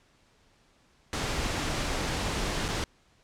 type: noise with dropouts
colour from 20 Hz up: pink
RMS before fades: -30 dBFS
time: 1.13-2.84 s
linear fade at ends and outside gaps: 1 ms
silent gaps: 2.682-2.686 s
effects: pink hiss -64 dBFS RMS until 3.23 s + low-pass 7000 Hz 12 dB/octave